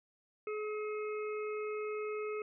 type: harmonic tone with a mistuned harmonic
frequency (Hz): 425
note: G#4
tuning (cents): +40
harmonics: 1 / 3 / 5 / 6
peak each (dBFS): -36 / -45 / -50 / -50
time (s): 0.47-2.42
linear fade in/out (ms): 2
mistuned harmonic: 5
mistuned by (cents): +17
effects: none